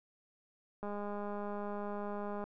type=click train; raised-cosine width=1 ms; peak=-28 dBFS; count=331; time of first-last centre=0.83-2.44 s; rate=205 Hz; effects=none